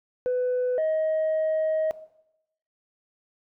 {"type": "tone pair in turn", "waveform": "sine", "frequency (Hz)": [500, 630], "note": ["B4", "D#5"], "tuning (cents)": [21, 21], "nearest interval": "major third", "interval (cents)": 400, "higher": "second", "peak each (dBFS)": -20, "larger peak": "neither", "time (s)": [[0.26, 0.78], [0.78, 1.91]], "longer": "second", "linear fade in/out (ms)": 0, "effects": ["noise-tail reverb RT60 0.8 s tail -17 dB re dry", "tanh soft clip ceiling -20 dBFS"]}